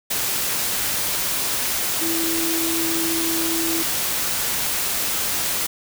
sine tone in noise, 329.6 Hz, E4, in tune, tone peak -24 dBFS, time 2.01-3.83 s, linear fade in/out 10 ms, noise white, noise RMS -23 dBFS, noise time 0.1-5.67 s, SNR -4 dB, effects none

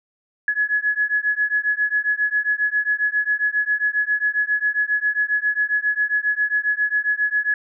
sine beating tone pair, 1689 / 1696.4 Hz, G#6 / G#6, +29 / +36 cents, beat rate 7.4 Hz, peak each -21 dBFS, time 0.48-7.54 s, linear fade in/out 2 ms, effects none

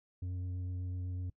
sine tone with tanh clipping, 90.8 Hz, F#2, 32 cents flat, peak -37 dBFS, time 0.22-1.3 s, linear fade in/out 5 ms, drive 6 dB, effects noise-tail reverb RT60 0.1 s tail -22 dB re dry

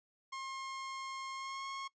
sawtooth tone with pitch glide, 1070 to 1087.4 Hz, C6 to C#6, +38 to -34 cents, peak -37 dBFS, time 0.32-1.88 s, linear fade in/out 10 ms, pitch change +28 cents, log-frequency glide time 1.34-1.66 s, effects noise-tail reverb RT60 0.1 s tail -19 dB re dry + resampled to 16000 Hz

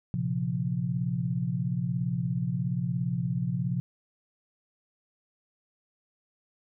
sine chord, Bb suspended second, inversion none, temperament equal with one note detuned, 116.54 / 133.56 / 174.61 Hz, Bb2 / C3 / F3, 0 / +36 / 0 cents, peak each -33 / -30 / -30 dBFS, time 0.14-3.8 s, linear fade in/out 0 ms, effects none

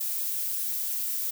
violet noise, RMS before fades -30 dBFS, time 0-1.31 s, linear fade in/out 10 ms, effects none

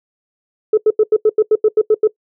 sine tone bursts, 431.5 Hz, A4, 34 cents flat, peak -6 dBFS, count 11, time 0.73-2.075 s, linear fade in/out 5 ms, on 45 ms, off 85 ms, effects noise-tail reverb RT60 0.1 s tail -21 dB re dry + tanh soft clip ceiling -3 dBFS

